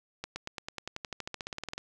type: accelerating click train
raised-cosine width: 0.2 ms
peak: -19 dBFS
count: 21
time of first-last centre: 0.24-1.78 s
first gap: 120 ms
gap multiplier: 0.95
effects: none